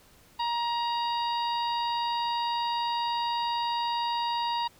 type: harmonic tone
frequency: 944 Hz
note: A#5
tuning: 22 cents sharp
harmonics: 1 / 2 / 3 / 4 / 5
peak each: -27 / -43 / -39 / -38 / -40 dBFS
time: 0.39-4.68 s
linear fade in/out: 10 ms
effects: pink hiss -58 dBFS RMS until 4.79 s